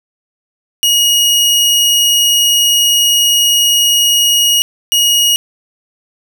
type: tone pair in turn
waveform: sawtooth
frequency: 2885 / 2885 Hz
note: F#7 / F#7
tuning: -44 / -44 cents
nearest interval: unison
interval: 0 cents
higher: neither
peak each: -5 dBFS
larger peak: neither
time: 0.83-4.62 / 4.92-5.36 s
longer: first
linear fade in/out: 0 ms
effects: none